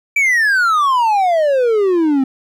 triangle exponential sweep, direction down, 2349 to 258.8 Hz, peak -9 dBFS, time 0.16-2.24 s, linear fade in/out 5 ms, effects none

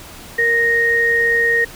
sine tone pair together, 466.2 / 1862.6 Hz, A#4 / A#6, 0 / -2 cents, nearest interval 2 octaves, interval 2398 cents, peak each -20 / -13 dBFS, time 0.38-1.65 s, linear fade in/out 10 ms, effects pink hiss -37 dBFS RMS until 1.75 s

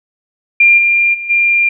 sine tone with level steps, 2393 Hz, D7, 32 cents sharp, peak -4 / -8 / -20 / -8 dBFS, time 0.6-1.69 s, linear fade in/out 5 ms, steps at 0.77 / 1.13 / 1.29 s, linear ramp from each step 20 ms, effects none

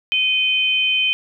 sine tone pair together, 2489 / 3085 Hz, D#7 / G7, 0 / -28 cents, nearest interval major third, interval 372 cents, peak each -18 dBFS, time 0.12-1.13 s, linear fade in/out 0 ms, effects none

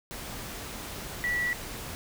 sine tone in noise, 1948 Hz, B6, 24 cents flat, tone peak -26 dBFS, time 1.24-1.53 s, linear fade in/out 0 ms, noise pink, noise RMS -39 dBFS, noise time 0.11-1.95 s, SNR +10 dB, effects none

